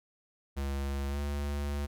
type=tone with pitch glide; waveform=square; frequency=69.3 to 71.74 Hz; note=C#2 to D2; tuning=0 to -40 cents; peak=-32 dBFS; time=0.56-1.87 s; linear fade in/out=20 ms; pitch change=+60 cents; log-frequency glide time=1.08-1.19 s; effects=none